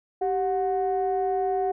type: tone pair together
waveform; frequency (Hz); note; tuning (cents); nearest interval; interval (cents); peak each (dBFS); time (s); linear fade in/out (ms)
sine; 388.2 / 732.8; G4 / F#5; -17 / -17; major seventh; 1100; -24; 0.21-1.72; 10
effects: tanh soft clip ceiling -17 dBFS